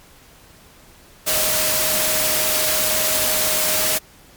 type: tone in noise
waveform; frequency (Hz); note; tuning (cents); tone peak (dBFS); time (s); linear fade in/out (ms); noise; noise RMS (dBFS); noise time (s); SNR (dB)
sine; 622.3; D#5; 0; -27; 1.26-3.99; 20; white; -19; 1.26-3.99; -11
effects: pink hiss -48 dBFS RMS until 4.36 s + MP3 96 kbps